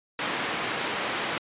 white band-pass noise, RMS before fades -30 dBFS, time 0.19-1.38 s, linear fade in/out 2 ms, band 170 to 2500 Hz, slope 12 dB/octave, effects resampled to 8000 Hz

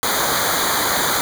pink noise with comb filter, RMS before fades -19 dBFS, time 0.03-1.21 s, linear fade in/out 0 ms, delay 0.37 ms, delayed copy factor -0.95, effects none

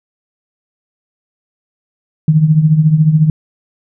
sine tone with tremolo, 155.56 Hz, D#3, in tune, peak -3 dBFS, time 2.28-3.3 s, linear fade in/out 2 ms, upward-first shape triangle, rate 14 Hz, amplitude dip 75%, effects none

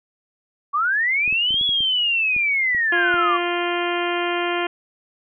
sine linear two-way sweep, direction up then down, 1111 to 3400 to 1111 Hz, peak -17 dBFS, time 0.73-3.38 s, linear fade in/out 20 ms, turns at 1.64 s
clicks, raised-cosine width 3 ms, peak -25 dBFS, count 10, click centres 1.278 / 1.326 / 1.507 / 1.543 / 1.612 / 1.692 / 1.806 / 2.364 / 2.748 / 3.142 s
harmonic tone, 349.2 Hz, F4, in tune, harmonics 1 / 2 / 3 / 4 / 5 / 6 / 7 / 8 / 9, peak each -24 / -27 / -29 / -30 / -31 / -32 / -32 / -33 / -34 dBFS, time 2.92-4.67 s, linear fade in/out 5 ms
effects none

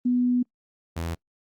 sine / sawtooth tone pair in turn, 246.9 / 83.54 Hz, B3 / E2, 0 / +24 cents, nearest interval octave + perfect fifth, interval 1876 cents, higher first, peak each -19 / -24 dBFS, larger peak first, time 0.05-0.43 / 0.96-1.15 s, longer first, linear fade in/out 10 ms, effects noise-tail reverb RT60 0.1 s tail -26 dB re dry + Opus 24 kbps

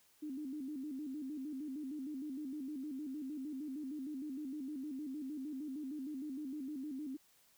sine tone with vibrato, 282.7 Hz, C#4, 34 cents sharp, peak -40 dBFS, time 0.22-7.17 s, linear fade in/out 10 ms, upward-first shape square, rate 6.5 Hz, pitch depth 120 cents each way, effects white hiss -69 dBFS RMS until 7.57 s

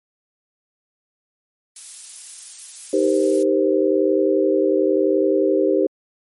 violet noise, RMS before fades -31 dBFS, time 1.76-3.43 s, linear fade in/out 2 ms
sine chord, C minor seventh, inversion first, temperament equal with one note detuned, 311.1 / 392 / 471.9 / 523.3 Hz, Eb4 / G4 / Bb4 / C5, 0 / 0 / +21 / 0 cents, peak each -20 / -18 / -24 / -20 dBFS, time 2.93-5.87 s, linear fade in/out 5 ms
effects MP3 48 kbps

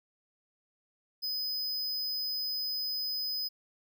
square tone, 5020 Hz, D#8, 15 cents sharp, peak -32 dBFS, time 1.22-3.49 s, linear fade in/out 20 ms, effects none

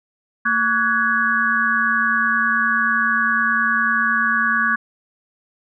sine tone cluster, 227.4 / 1136 / 1477 / 1669 Hz, A#3 / C#6 / F#6 / G#6, -43 / +42 / -3 / +8 cents, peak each -28 / -21 / -20 / -19 dBFS, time 0.45-4.76 s, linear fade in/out 10 ms, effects none

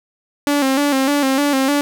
sawtooth tone with vibrato, 277.2 Hz, C#4, in tune, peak -10 dBFS, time 0.47-1.81 s, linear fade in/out 0 ms, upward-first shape square, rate 3.3 Hz, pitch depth 68 cents each way, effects none

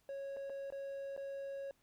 triangle tone with dropouts, 551 Hz, C#5, 11 cents flat, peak -39 dBFS, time 0.09-1.71 s, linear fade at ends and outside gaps 1 ms, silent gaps 0.365-0.369 / 0.497-0.501 / 0.703-0.723 / 1.165-1.176 s, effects pink hiss -75 dBFS RMS until 1.82 s

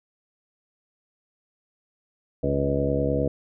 harmonic tone with a mistuned harmonic, 69.9 Hz, C#2, 15 cents sharp, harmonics 1 / 2 / 3 / 4 / 5 / 6 / 7 / 8 / 9, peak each -30 / -28 / -34 / -28 / -34 / -34 / -26 / -37 / -30 dBFS, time 2.43-3.28 s, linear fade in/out 5 ms, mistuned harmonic 8, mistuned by -19 cents, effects none

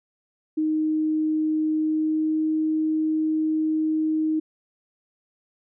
sine tone with pitch glide, 311.1 to 313.1 Hz, D#4 to D#4, 0 to +11 cents, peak -20 dBFS, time 0.57-4.4 s, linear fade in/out 10 ms, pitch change +11 cents, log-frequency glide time 1.74-2.46 s, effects none

